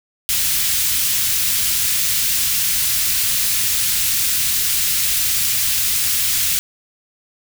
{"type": "band-stop noise", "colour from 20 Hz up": "white", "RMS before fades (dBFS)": -18, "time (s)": [0.29, 6.59], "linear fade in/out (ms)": 0, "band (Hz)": [130, 2200], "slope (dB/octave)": 12, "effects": []}